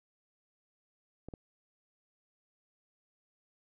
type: clicks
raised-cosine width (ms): 2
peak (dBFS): -30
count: 2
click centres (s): 1.286 / 1.338
effects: none